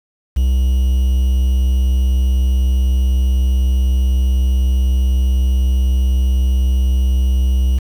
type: tone with quantisation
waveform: triangle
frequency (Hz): 64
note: C2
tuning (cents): -38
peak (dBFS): -9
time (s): 0.36-7.79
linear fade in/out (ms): 10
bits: 6
effects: none